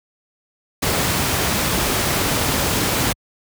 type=noise; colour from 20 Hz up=pink; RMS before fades=-19 dBFS; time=0.82-3.13 s; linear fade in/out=10 ms; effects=high-pass 60 Hz 12 dB/octave